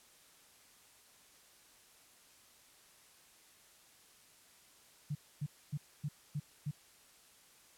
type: tone bursts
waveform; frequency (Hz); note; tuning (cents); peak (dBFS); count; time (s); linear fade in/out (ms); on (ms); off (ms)
sine; 147.2; D3; +4; -34; 6; 5.1-6.712; 10; 52; 260
effects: white hiss -63 dBFS RMS until 7.77 s + low-pass 12000 Hz 12 dB/octave